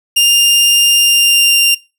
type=tone with pitch glide; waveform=sawtooth; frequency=2803 to 2785 Hz; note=F7 to F7; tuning=+6 to -5 cents; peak=-4 dBFS; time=0.16-1.75 s; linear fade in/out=10 ms; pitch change=-11 cents; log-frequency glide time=0.91-1.59 s; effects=noise-tail reverb RT60 0.3 s tail -24 dB re dry